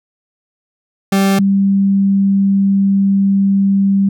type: tone pair in turn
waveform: 40% pulse / sine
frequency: 195.2 / 196.56 Hz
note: G3 / G3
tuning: -7 / +5 cents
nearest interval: unison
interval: 12 cents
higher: second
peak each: -9 dBFS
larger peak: neither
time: 1.12-1.39 / 1.39-4.09 s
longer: second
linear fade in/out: 5 ms
effects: none